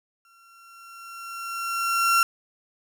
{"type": "tone with exponential growth", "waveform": "35% pulse", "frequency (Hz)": 1366, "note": "F6", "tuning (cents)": -39, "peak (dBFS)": -14, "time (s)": [0.25, 2.23], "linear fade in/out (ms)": 1, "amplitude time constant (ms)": 430, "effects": []}